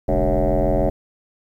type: tone with frequency modulation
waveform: sine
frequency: 293.7 Hz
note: D4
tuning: in tune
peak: -14 dBFS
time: 0.08-0.9 s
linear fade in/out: 10 ms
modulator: 86.7 Hz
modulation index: 4.6
effects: tanh soft clip ceiling -11 dBFS + 9-bit